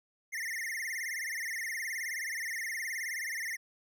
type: tone with vibrato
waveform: square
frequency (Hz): 1956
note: B6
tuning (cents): -17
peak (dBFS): -35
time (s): 0.32-3.57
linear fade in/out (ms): 20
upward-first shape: sine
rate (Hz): 19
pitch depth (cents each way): 160
effects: none